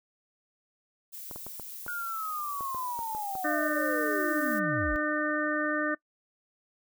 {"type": "noise", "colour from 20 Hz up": "violet", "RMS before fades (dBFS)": -42, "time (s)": [1.12, 4.6], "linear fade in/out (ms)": 20}
{"type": "clicks", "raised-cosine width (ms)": 1, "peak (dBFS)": -28, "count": 10, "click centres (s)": [1.312, 1.36, 1.466, 1.597, 1.864, 2.608, 2.747, 2.991, 3.149, 3.353]}
{"type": "linear sweep", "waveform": "sine", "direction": "down", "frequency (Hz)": [1448, 33.33], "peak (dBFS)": -32, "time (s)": [1.88, 4.96], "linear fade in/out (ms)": 0}
{"type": "harmonic tone", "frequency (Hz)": 301.9, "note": "D4", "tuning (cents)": 48, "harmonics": [1, 2, 4, 5, 6], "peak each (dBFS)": [-31, -33, -35, -34, -33], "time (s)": [3.44, 5.95], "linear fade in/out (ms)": 10}
{"effects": ["noise-tail reverb RT60 0.1 s tail -22 dB re dry"]}